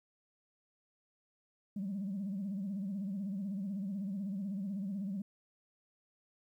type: tone with vibrato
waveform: sine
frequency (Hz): 196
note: G3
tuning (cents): 0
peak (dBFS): -34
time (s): 1.76-5.22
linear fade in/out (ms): 5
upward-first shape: sine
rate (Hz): 16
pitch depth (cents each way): 110
effects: tanh soft clip ceiling -32 dBFS + 12-bit